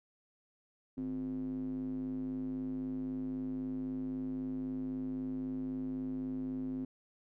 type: tone with band-pass filter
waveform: square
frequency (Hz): 51.91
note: G#1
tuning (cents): 0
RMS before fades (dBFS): -38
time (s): 0.97-6.85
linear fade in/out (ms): 5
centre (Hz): 270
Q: 7.7
effects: none